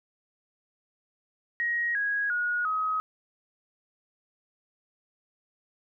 sine tone with pitch steps, 1888 / 1653.1 / 1447.5 / 1267.4 Hz, A#6 / G#6 / F#6 / D#6, +22 / -8 / -38 / +32 cents, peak -25 dBFS, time 1.6-3 s, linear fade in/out 0 ms, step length 350 ms, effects none

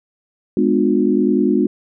sine chord, G# diminished seventh, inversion none, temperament just, 207.7 / 249.2 / 299 / 358.8 Hz, G#3 / B3 / D4 / F4, 0 / +16 / +31 / +47 cents, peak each -18 dBFS, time 0.57-1.67 s, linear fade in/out 2 ms, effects none

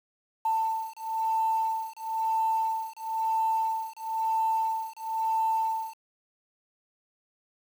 sine beating tone pair, 890 / 891 Hz, A5 / A5, +20 / +22 cents, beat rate 1 Hz, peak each -28 dBFS, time 0.45-5.95 s, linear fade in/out 5 ms, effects tanh soft clip ceiling -18 dBFS + 8-bit

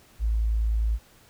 sine tone, 55 Hz, A1, in tune, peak -21 dBFS, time 0.19-0.99 s, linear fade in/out 50 ms, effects pink hiss -56 dBFS RMS until 1.29 s

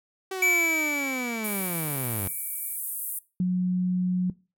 sawtooth linear sweep, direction down, 384.2 to 91.1 Hz, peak -26 dBFS, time 0.31-2.28 s, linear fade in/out 5 ms
square tone with exponential decay, 2305 Hz, D7, 33 cents flat, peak -19 dBFS, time 0.42-2.77 s, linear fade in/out 5 ms, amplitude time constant 510 ms
pink band-pass noise, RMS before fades -33 dBFS, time 1.44-3.19 s, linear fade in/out 5 ms, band 9400 to 16000 Hz, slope 48 dB/octave
sine tone, 181.7 Hz, F#3, 31 cents flat, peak -21 dBFS, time 3.4-4.3 s, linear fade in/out 2 ms
effects noise-tail reverb RT60 0.3 s tail -21 dB re dry

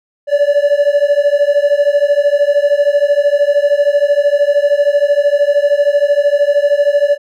triangle beating tone pair, 570 / 583 Hz, C#5 / D5, +48 / -13 cents, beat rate 13 Hz, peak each -10 dBFS, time 0.27-7.18 s, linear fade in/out 50 ms, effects none

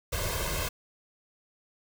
pink noise with comb filter, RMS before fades -31 dBFS, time 0.12-0.69 s, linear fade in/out 10 ms, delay 1.9 ms, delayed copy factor +0.75, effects none

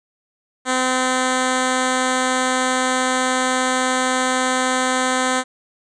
5% pulse tone with notch filter, 256.6 Hz, C4, 34 cents flat, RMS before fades -19 dBFS, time 0.65-5.44 s, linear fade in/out 50 ms, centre 2600 Hz, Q 1.6, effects resampled to 22050 Hz

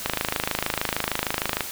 click train, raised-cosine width 0.3 ms, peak -6 dBFS, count 42, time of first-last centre 0.06-1.607 s, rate 26.5 Hz, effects white hiss -34 dBFS RMS until 1.71 s

